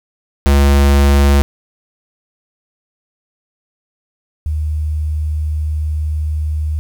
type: tone pair in turn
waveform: square / sine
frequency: 70.2 / 76.58 Hz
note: C#2 / D#2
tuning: +22 / -27 cents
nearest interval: major second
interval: 151 cents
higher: second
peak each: -8 / -15 dBFS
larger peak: first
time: 0.46-1.42 / 4.46-6.79 s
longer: second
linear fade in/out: 0 ms
effects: 8-bit